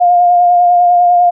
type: tone with vibrato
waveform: sine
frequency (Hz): 707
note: F5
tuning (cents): +21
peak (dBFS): -5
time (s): 0-1.31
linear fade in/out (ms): 20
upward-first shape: sine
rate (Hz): 10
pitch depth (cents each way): 20
effects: none